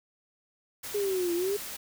white noise, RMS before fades -39 dBFS, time 0.83-1.77 s, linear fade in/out 10 ms
sine exponential two-way sweep, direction down then up, 418.9 to 338.7 to 418.9 Hz, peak -26 dBFS, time 0.94-1.57 s, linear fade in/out 10 ms, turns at 1.34 s
effects none

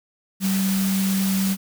sine tone in noise, 192.5 Hz, G3, 31 cents flat, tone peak -19 dBFS, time 0.4-1.57 s, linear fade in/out 50 ms, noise white, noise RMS -29 dBFS, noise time 0.4-1.57 s, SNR +7 dB, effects none

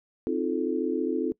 sine chord, F dominant seventh, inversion second, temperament just, 261.9 / 314.3 / 349.2 / 436.5 Hz, C4 / Eb4 / F4 / A4, +2 / +18 / 0 / -14 cents, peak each -30 dBFS, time 0.27-1.32 s, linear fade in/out 0 ms, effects noise-tail reverb RT60 0.1 s tail -22 dB re dry

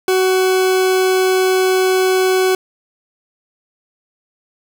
40% pulse tone, 374.2 Hz, F#4, 20 cents sharp, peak -11 dBFS, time 0.08-2.55 s, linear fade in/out 2 ms, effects none

